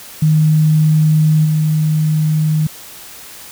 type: tone with level steps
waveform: sine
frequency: 155 Hz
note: D#3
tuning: 6 cents flat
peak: -8 / -11 dBFS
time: 0.22-2.67 s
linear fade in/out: 5 ms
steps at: 1.44 s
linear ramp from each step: 20 ms
effects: white hiss -35 dBFS RMS until 3.51 s